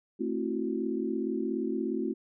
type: chord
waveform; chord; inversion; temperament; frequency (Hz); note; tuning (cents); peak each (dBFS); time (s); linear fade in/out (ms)
sine; F# half-diminished seventh; first; just; 222 / 266.4 / 333 / 370; A3 / C4 / E4 / F#4; +16 / +31 / +18 / 0; -34; 0.19-2.14; 20
effects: none